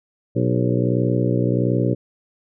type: harmonic tone with a mistuned harmonic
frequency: 61.4 Hz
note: B1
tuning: 9 cents flat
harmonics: 2 / 3 / 4 / 5 / 6 / 7 / 8 / 9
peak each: -20 / -24 / -27 / -24 / -27 / -28 / -28 / -29 dBFS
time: 0.35-1.95 s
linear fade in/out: 20 ms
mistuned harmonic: 7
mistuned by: -60 cents
effects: none